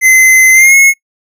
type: tone with pitch glide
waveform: square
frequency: 2053 to 2175 Hz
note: C7 to C#7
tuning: -33 to -33 cents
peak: -3 dBFS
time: 0.01-0.94 s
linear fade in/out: 50 ms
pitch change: +100 cents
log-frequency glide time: 0.52-0.75 s
effects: noise-tail reverb RT60 0.1 s tail -22 dB re dry